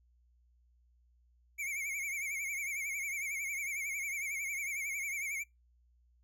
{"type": "tone with vibrato", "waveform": "square", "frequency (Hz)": 2236, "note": "C#7", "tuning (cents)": 14, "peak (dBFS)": -36, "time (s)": [1.58, 5.44], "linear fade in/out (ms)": 20, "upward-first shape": "triangle", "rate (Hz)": 11, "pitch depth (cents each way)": 110, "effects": ["noise-tail reverb RT60 0.2 s tail -26 dB re dry", "added 60 Hz sine -65 dBFS peak until 6.23 s"]}